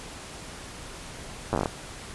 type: slowing click train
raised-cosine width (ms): 1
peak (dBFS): -11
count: 9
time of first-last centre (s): 1.53-1.658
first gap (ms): 9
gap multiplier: 1.16
effects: pink hiss -41 dBFS RMS until 2.14 s + resampled to 24000 Hz